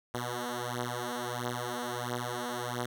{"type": "beating tone pair", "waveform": "5% pulse", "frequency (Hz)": [121.2, 122.7], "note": ["B2", "B2"], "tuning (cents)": [-32, -11], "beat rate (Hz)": 1.5, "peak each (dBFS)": -25, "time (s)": [0.14, 2.86], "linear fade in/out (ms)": 5, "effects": []}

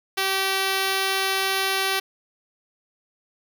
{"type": "tone", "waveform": "5% pulse", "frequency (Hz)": 385.6, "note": "G4", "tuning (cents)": -28, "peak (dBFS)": -10, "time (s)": [0.17, 2], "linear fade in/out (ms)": 10, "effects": []}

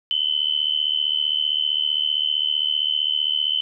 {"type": "tone with amplitude modulation", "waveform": "sine", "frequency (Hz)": 3037, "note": "F#7", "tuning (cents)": 44, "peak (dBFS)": -15, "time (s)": [0.11, 3.61], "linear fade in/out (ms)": 0, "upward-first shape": "sine", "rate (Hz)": 75.4, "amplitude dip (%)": 90, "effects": []}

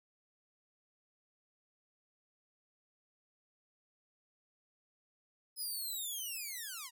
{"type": "linear sweep", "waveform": "5% pulse", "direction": "down", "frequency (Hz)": [5110, 915], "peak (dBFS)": -31, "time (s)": [5.56, 6.91], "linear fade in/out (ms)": 50, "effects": []}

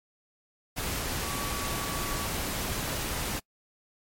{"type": "tone in noise", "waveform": "sine", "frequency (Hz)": 1139, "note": "C#6", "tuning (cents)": 47, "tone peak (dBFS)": -38, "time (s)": [1.22, 2.28], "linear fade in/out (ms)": 20, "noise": "pink", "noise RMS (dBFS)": -32, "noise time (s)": [0.76, 3.4], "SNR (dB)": -9, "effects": ["noise-tail reverb RT60 0.1 s tail -25 dB re dry", "MP3 64 kbps"]}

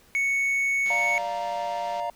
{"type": "tone", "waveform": "triangle", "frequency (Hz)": 2217, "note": "C#7", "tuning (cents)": 0, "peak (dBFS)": -20, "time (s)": [0.15, 1.18], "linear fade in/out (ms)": 0}
{"type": "click train", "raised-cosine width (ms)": 0.2, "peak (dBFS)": -27, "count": 223, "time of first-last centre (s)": [0.86, 1.998], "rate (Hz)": 195}
{"type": "chord", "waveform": "triangle", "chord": "Bb major", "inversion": "first", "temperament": "equal", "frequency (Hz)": [587.3, 698.5, 932.3], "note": ["D5", "F5", "Bb5"], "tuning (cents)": [0, 0, 0], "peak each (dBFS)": [-32, -28, -29], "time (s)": [0.9, 2.1], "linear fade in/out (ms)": 2}
{"effects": ["pink hiss -57 dBFS RMS until 2.15 s"]}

